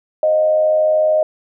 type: tone with frequency modulation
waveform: sine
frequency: 621 Hz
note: D#5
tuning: 3 cents flat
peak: -11 dBFS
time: 0.23-1.23 s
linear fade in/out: 2 ms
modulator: 93.7 Hz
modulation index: 0.35
effects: none